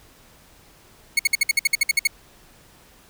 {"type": "tone bursts", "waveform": "sawtooth", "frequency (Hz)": 2198, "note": "C#7", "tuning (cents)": -15, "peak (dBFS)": -11, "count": 12, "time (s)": [1.17, 2.073], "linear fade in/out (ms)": 5, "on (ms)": 23, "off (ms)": 57, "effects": ["pink hiss -52 dBFS RMS until 3.09 s"]}